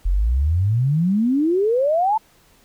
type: exponential sweep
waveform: sine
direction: up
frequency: 41.57 to 905 Hz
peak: -15 dBFS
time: 0.05-2.18 s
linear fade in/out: 10 ms
effects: pink hiss -55 dBFS RMS until 2.64 s